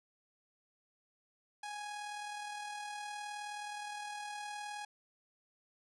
sawtooth tone with amplitude modulation, 830.6 Hz, G#5, in tune, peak -36 dBFS, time 1.63-4.85 s, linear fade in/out 5 ms, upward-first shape sine, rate 39.3 Hz, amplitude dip 35%, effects resampled to 24000 Hz

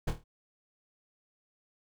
brown noise with echo, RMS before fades -27 dBFS, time 0.07-0.11 s, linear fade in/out 10 ms, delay 26 ms, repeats 5, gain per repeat -7 dB, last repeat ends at 0.24 s, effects none

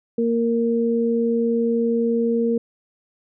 sine tone pair together, 232.1 / 464.2 Hz, A#3 / A#4, -7 / -7 cents, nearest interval octave, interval 1200 cents, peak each -20 dBFS, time 0.18-2.58 s, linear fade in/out 5 ms, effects none

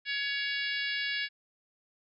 harmonic tone, 562 Hz, C#5, 24 cents sharp, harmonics 3 / 4 / 5 / 6 / 7 / 8 / 9, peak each -34 / -36 / -38 / -40 / -41 / -42 / -43 dBFS, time 0.05-1.29 s, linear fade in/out 50 ms, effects none

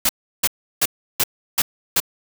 white noise bursts, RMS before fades -17 dBFS, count 6, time 0.05-2.002 s, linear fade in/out 5 ms, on 42 ms, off 340 ms, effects none

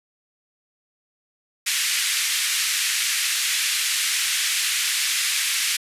pink band-pass noise, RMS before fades -23 dBFS, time 1.66-5.77 s, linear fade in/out 10 ms, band 1900 to 12000 Hz, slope 24 dB/octave, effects resampled to 32000 Hz

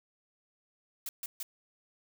blue noise bursts, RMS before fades -38 dBFS, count 3, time 1.06-1.43 s, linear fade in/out 2 ms, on 30 ms, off 140 ms, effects none

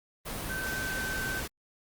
sine tone in noise, 1541 Hz, G6, 30 cents flat, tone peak -33 dBFS, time 0.49-1.41 s, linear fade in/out 20 ms, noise pink, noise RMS -36 dBFS, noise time 0.25-1.48 s, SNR 0 dB, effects Opus 32 kbps

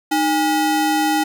square ring-modulated tone, 562 Hz, C#5, 24 cents sharp, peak -13 dBFS, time 0.11-1.24 s, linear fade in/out 10 ms, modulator 254 Hz, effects none

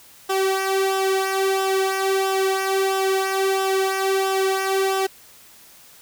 sawtooth tone with flanger, 384.9 Hz, G4, 32 cents flat, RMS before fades -21 dBFS, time 0.29-5.07 s, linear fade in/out 10 ms, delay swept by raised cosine 0.45 to 2.35 ms, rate 1.5 Hz, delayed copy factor -0.65, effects white hiss -48 dBFS RMS until 6.01 s

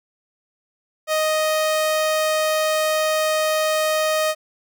sawtooth tone, 623 Hz, D#5, 2 cents sharp, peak -14 dBFS, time 1.07-4.35 s, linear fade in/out 50 ms, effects none

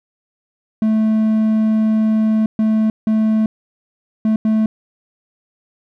triangle tone bursts at uneven times, 218.3 Hz, A3, 13 cents flat, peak -10 dBFS, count 5, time 0.82-2.46 / 2.59-2.9 / 3.07-3.46 / 4.25-4.36 / 4.45-4.66 s, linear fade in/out 2 ms, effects none

